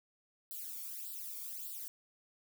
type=noise with flanger; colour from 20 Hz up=violet; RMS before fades=-44 dBFS; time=0.51-1.88 s; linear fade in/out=0 ms; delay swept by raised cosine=0.23 to 0.91 ms; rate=1.7 Hz; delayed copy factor=+0.95; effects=none